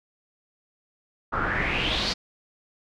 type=noise with low-pass filter sweep; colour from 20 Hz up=pink; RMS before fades=-26 dBFS; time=1.32-2.14 s; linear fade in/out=20 ms; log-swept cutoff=1200 to 4900 Hz; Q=5.1; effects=none